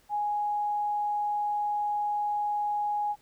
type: tone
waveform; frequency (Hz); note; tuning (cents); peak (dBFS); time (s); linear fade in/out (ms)
sine; 830.6; G#5; 0; -26; 0.09-3.16; 50
effects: pink hiss -63 dBFS RMS until 3.21 s